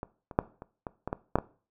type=clicks; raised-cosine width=1 ms; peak=-21 / -27 / -7 / -27 / -21 / -19 / -16 / -8 / -14 dBFS; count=9; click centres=0.031 / 0.312 / 0.389 / 0.621 / 0.868 / 1.076 / 1.129 / 1.356 / 1.386 s; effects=noise-tail reverb RT60 0.4 s tail -19 dB re dry